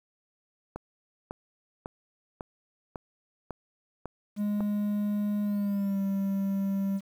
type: click train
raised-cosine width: 1 ms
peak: -22 dBFS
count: 8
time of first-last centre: 0.76-4.606 s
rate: 1.82 Hz
type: tone with pitch glide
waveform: triangle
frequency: 206.8 to 195.98 Hz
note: G#3 to G3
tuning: -7 to 0 cents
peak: -24 dBFS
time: 4.36-7.01 s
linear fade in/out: 50 ms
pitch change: -93 cents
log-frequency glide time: 5.43-5.99 s
effects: 9-bit